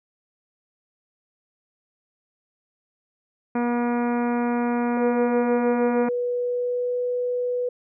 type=harmonic tone; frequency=240 Hz; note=B3; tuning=49 cents flat; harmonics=1 / 2 / 3 / 4 / 5 / 6 / 7 / 8 / 9 / 10; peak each=-22 / -28 / -31 / -32 / -38 / -37 / -43 / -44 / -45 / -44 dBFS; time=3.55-6.09 s; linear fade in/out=5 ms
type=tone with pitch glide; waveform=sine; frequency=486.4 to 492.9 Hz; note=B4 to B4; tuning=-26 to -3 cents; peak=-22 dBFS; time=4.97-7.69 s; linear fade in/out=5 ms; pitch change=+23 cents; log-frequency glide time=5.9-6.99 s
effects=none